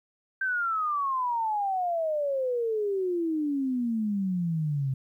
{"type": "exponential sweep", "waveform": "sine", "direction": "down", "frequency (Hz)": [1573, 130.81], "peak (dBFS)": -25, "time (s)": [0.41, 4.94], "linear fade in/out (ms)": 5, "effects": ["11-bit"]}